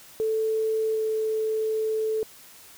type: tone pair in turn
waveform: sine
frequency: 440 / 437.5 Hz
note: A4 / A4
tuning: 0 / -10 cents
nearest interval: unison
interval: 10 cents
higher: first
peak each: -22 / -23 dBFS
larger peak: first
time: 0.2-0.95 / 0.95-2.23 s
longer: second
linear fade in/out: 0 ms
effects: white hiss -49 dBFS RMS until 2.77 s